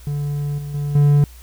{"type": "tone with level steps", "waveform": "triangle", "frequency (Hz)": 144.9, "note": "D3", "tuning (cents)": -23, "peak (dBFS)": [-18, -24, -18, -8], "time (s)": [0.07, 1.24], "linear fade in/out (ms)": 0, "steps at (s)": [0.58, 0.74, 0.95], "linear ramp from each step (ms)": 5, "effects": ["added 60 Hz sine -39 dBFS peak until 1.42 s", "white hiss -48 dBFS RMS until 1.42 s"]}